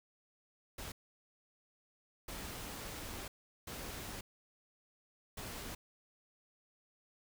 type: noise bursts at uneven times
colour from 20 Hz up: pink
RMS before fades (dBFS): -45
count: 4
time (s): 0.78-0.92 / 2.28-3.28 / 3.67-4.21 / 5.37-5.75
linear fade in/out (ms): 5
effects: none